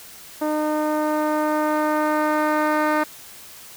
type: tone with low-pass filter sweep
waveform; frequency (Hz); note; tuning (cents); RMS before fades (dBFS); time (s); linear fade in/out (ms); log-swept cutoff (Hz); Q
10% pulse; 304.8; D#4; -36; -21; 0.41-3.04; 10; 720 to 1900; 0.76
effects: white hiss -42 dBFS RMS until 3.76 s